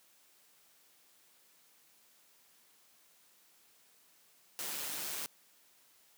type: noise with amplitude modulation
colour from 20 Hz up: white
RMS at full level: -38 dBFS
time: 4.59-5.26 s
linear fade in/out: 0 ms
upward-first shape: sine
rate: 147 Hz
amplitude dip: 35%
effects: white hiss -66 dBFS RMS until 6.17 s + high-pass 150 Hz 12 dB/octave